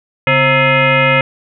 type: tone with frequency modulation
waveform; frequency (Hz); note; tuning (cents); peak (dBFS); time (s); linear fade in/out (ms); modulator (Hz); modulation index
sine; 1318.5; E6; 0; -8; 0.27-1.21; 2; 393; 3.3
effects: none